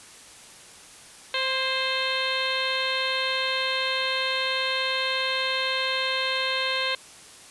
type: harmonic tone with a mistuned harmonic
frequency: 523.3 Hz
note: C5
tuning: in tune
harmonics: 1 / 2 / 3 / 4 / 5 / 6 / 7 / 8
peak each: -32 / -32 / -32 / -32 / -32 / -32 / -32 / -32 dBFS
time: 1.34-6.95 s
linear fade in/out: 2 ms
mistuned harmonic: 3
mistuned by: +31 cents
effects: white hiss -47 dBFS RMS until 7.5 s + resampled to 24000 Hz

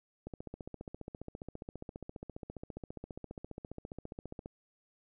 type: click train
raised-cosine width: 2 ms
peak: -29 dBFS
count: 63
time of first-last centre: 0.27-4.459 s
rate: 14.8 Hz
effects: none

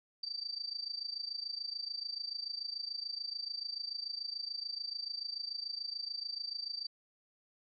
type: tone with amplitude modulation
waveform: sine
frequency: 4650 Hz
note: D8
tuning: 18 cents flat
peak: -34 dBFS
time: 0.23-6.87 s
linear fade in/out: 5 ms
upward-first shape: sine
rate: 26.9 Hz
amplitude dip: 85%
effects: none

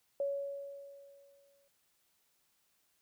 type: tone with exponential decay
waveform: sine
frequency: 560 Hz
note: C#5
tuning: 18 cents sharp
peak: -30 dBFS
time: 0.2-1.68 s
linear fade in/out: 2 ms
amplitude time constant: 320 ms
effects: white hiss -75 dBFS RMS until 3.01 s

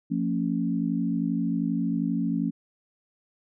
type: chord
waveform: sine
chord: Bb minor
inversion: second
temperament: equal with one note detuned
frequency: 174.61 / 227.2 / 277.2 Hz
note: F3 / Bb3 / Db4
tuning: 0 / -44 / 0 cents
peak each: -28 dBFS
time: 0.1-2.51 s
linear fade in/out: 20 ms
effects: none

